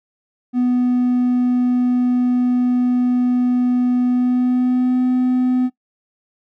triangle tone with pitch glide, 247.8 to 252.6 Hz, B3 to B3, +6 to +39 cents, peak -11 dBFS, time 0.53-5.7 s, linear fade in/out 50 ms, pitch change +33 cents, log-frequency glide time 4.06-5.02 s, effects noise-tail reverb RT60 0.1 s tail -18 dB re dry + tanh soft clip ceiling -7 dBFS

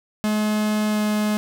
45% pulse tone with pitch glide, 212.7 to 211.4 Hz, G#3 to G#3, +42 to +31 cents, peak -19 dBFS, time 0.24-1.37 s, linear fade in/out 0 ms, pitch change -11 cents, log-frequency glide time 0.88-1.02 s, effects none

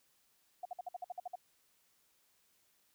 sine tone bursts, 720 Hz, F#5, 47 cents flat, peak -38 dBFS, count 10, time 0.63-1.356 s, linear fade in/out 5 ms, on 24 ms, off 54 ms, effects white hiss -73 dBFS RMS until 2.94 s

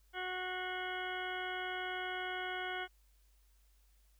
harmonic tone with a mistuned harmonic, 367.6 Hz, F#4, 11 cents flat, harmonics 1 / 2 / 3 / 4 / 5 / 6 / 8 / 9, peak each -45 / -43 / -50 / -42 / -50 / -46 / -49 / -50 dBFS, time 0.13-2.88 s, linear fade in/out 50 ms, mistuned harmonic 6, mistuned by -33 cents, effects added 50 Hz sine -65 dBFS peak until 4.19 s + white hiss -75 dBFS RMS until 4.19 s

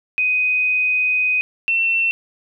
sine tone pair in turn, 2502 / 2697 Hz, D#7 / E7, +9 / +39 cents, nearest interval minor second, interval 130 cents, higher second, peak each -15 dBFS, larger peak neither, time 0.18-1.41 / 1.68-2.11 s, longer first, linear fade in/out 0 ms, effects none

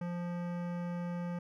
sine tone with hard clipping, 174.61 Hz, F3, in tune, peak -37 dBFS, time 0.01-1.39 s, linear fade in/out 5 ms, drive 17 dB, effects none

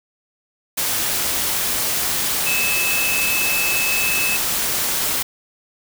sine tone in noise, 2605 Hz, E7, 21 cents flat, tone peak -20 dBFS, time 2.46-4.37 s, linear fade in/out 10 ms, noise white, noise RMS -21 dBFS, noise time 0.77-5.23 s, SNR -2 dB, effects none

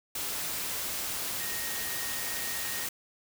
sine tone in noise, 1864.7 Hz, A#6, in tune, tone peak -41 dBFS, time 1.4-2.86 s, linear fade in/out 5 ms, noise white, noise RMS -34 dBFS, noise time 0.15-2.89 s, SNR -10 dB, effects none

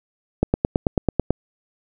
click train, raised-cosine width 2 ms, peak -3 dBFS, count 9, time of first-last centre 0.43-1.306 s, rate 9.13 Hz, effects none

